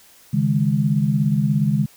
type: chord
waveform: sine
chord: C# suspended second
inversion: none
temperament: equal with one note detuned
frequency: 138.59 / 155.56 / 206 Hz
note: C#3 / D#3 / G#3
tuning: 0 / 0 / -14 cents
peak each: -20 dBFS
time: 0.33-1.86 s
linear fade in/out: 10 ms
effects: white hiss -50 dBFS RMS until 1.96 s